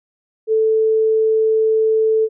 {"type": "tone", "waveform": "sine", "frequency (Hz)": 440, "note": "A4", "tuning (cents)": 0, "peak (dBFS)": -12, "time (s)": [0.47, 2.29], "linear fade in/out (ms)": 50, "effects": []}